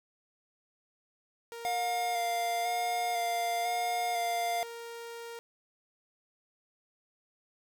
sawtooth tone, 466.2 Hz, A#4, in tune, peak -37 dBFS, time 1.52-5.39 s, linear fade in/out 0 ms
square tone with vibrato, 706 Hz, F5, 19 cents sharp, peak -30 dBFS, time 1.65-4.63 s, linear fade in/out 0 ms, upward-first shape square, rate 1 Hz, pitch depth 18 cents each way
effects none

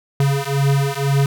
square beating tone pair, 138 / 140 Hz, C#3 / C#3, -7 / +18 cents, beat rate 2 Hz, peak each -19 / -19 dBFS, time 0.2-1.26 s, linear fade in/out 2 ms, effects none

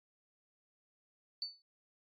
sine tone with exponential decay, 4499 Hz, C#8, 25 cents sharp, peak -33 dBFS, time 1.42-1.62 s, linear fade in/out 1 ms, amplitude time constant 42 ms, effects AAC 64 kbps

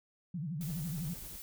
sine tone with vibrato, 160 Hz, D#3, 49 cents sharp, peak -35 dBFS, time 0.34-1.14 s, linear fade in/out 5 ms, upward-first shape sine, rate 12 Hz, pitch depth 230 cents each way
brown noise with tremolo, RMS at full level -47 dBFS, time 0.59-1.41 s, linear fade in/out 50 ms, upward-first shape triangle, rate 11 Hz, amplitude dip 70%
blue noise, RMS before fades -47 dBFS, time 0.61-1.42 s, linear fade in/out 0 ms
effects none

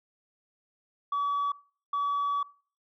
sine tone bursts at uneven times, 1141 Hz, C#6, 50 cents sharp, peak -24 dBFS, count 2, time 1.12-1.52 / 1.93-2.43 s, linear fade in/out 5 ms, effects noise-tail reverb RT60 0.4 s tail -20 dB re dry + tanh soft clip ceiling -24 dBFS

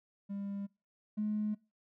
triangle tone pair in turn, 199.7 / 211.6 Hz, G3 / G#3, +32 / +33 cents, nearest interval minor second, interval 101 cents, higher second, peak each -34 / -27 dBFS, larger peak second, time 0.29-0.67 / 1.17-1.55 s, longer neither, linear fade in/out 20 ms, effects noise-tail reverb RT60 0.3 s tail -26 dB re dry + tanh soft clip ceiling -29 dBFS

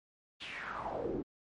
brown noise with band-pass filter sweep, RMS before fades -39 dBFS, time 0.4-1.23 s, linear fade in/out 20 ms, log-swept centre 3400 to 280 Hz, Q 4.3, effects MP3 48 kbps

